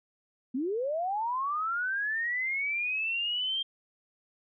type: linear sweep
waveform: sine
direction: up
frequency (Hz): 237 to 3200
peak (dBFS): -28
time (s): 0.54-3.63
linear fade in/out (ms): 10
effects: none